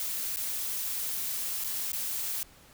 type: noise with dropouts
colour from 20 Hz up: blue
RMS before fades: -33 dBFS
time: 0-2.43 s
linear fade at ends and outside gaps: 1 ms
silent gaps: 0.361-0.369 / 1.64-1.644 / 1.919-1.931 s
effects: pink hiss -56 dBFS RMS until 2.73 s